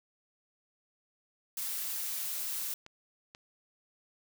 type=noise; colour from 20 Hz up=blue; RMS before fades=-36 dBFS; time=1.57-2.74 s; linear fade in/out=2 ms
type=clicks; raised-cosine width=0.2 ms; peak=-31 dBFS; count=2; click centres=2.864 / 3.349 s
effects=none